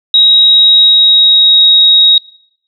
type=tone with pitch glide; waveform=sine; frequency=3809 to 3785 Hz; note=A#7 to A#7; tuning=+37 to +26 cents; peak=-3 dBFS; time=0.14-2.18 s; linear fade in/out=2 ms; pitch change=-11 cents; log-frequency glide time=0.43-1.63 s; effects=noise-tail reverb RT60 0.7 s tail -22 dB re dry